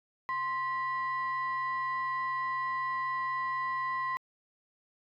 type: tone pair together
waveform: sine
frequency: 1046.5 / 1950.6 Hz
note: C6 / B6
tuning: 0 / -22 cents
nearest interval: major seventh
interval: 1078 cents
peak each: -30 / -35 dBFS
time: 0.29-4.17 s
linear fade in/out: 0 ms
effects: tanh soft clip ceiling -25 dBFS